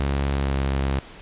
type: tone with pitch glide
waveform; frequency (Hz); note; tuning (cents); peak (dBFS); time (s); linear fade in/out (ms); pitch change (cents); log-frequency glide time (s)
sawtooth; 69.3 to 67.83; C#2 to C#2; 0 to -37; -17; 0-0.99; 0; -37; 0.3-0.58
effects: pink hiss -43 dBFS RMS until 1.21 s + resampled to 8000 Hz